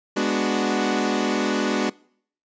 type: chord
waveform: sawtooth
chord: G# half-diminished seventh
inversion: none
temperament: equal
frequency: 207.7 / 246.9 / 293.7 / 370 Hz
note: G#3 / B3 / D4 / F#4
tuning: 0 / 0 / 0 / 0 cents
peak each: -22 dBFS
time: 0.16-1.9 s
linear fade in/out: 10 ms
effects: noise-tail reverb RT60 0.6 s tail -24 dB re dry + resampled to 16000 Hz